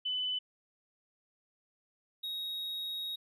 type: tone pair in turn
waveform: sine / triangle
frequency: 3006 / 3775 Hz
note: F#7 / A#7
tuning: +27 / +21 cents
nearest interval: major third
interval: 394 cents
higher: second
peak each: -31 / -34 dBFS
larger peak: first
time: 0.05-0.39 / 2.23-3.16 s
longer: second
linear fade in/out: 10 ms
effects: none